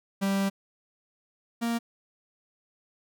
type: tone pair in turn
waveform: 45% pulse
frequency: 196 / 233.1 Hz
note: G3 / A#3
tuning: 0 / 0 cents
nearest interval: minor third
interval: 300 cents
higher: second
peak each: -24 / -26 dBFS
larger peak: first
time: 0.21-0.5 / 1.61-1.79 s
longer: first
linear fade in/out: 20 ms
effects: none